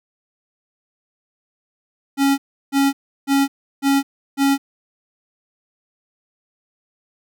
square tone bursts, 276.3 Hz, C#4, 6 cents flat, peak -14 dBFS, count 5, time 2.17-4.58 s, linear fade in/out 50 ms, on 210 ms, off 340 ms, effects none

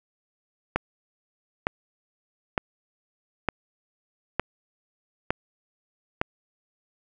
click train, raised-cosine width 0.5 ms, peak -7 dBFS, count 7, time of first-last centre 0.76-6.215 s, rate 1.1 Hz, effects none

